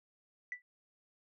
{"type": "tone with exponential decay", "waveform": "sine", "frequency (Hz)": 1975.5, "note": "B6", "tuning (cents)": 0, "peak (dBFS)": -33, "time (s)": [0.52, 0.62], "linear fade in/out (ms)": 1, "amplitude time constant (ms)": 21, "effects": ["tanh soft clip ceiling -30 dBFS"]}